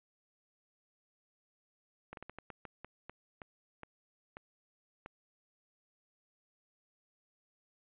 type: slowing click train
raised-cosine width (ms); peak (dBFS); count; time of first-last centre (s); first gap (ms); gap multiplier
0.5; -30; 13; 2.13-5.061; 42; 1.29
effects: resampled to 8000 Hz